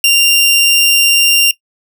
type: tone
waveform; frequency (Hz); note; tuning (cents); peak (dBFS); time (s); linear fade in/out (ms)
sawtooth; 2782; F7; -7; -3; 0.04-1.51; 2
effects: noise-tail reverb RT60 0.1 s tail -21 dB re dry